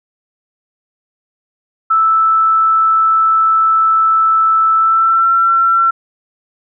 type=tone with pitch glide; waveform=sine; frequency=1317 to 1351.7 Hz; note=E6 to E6; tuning=-2 to +43 cents; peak=-8 dBFS; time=1.9-5.91 s; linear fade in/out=10 ms; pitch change=+45 cents; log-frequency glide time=4.76-5.33 s; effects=none